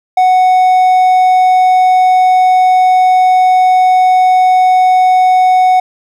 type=tone; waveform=triangle; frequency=740 Hz; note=F#5; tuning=in tune; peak=-3 dBFS; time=0.17-5.8 s; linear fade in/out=5 ms; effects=none